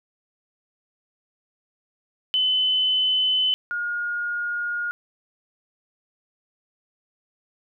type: tone pair in turn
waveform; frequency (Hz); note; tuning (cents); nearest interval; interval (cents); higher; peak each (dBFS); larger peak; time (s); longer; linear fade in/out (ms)
sine; 3027 / 1428.6; F#7 / F6; +39 / +39; octave + minor second; 1300; first; -18 / -24; first; 2.34-3.54 / 3.71-4.91; neither; 0
effects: none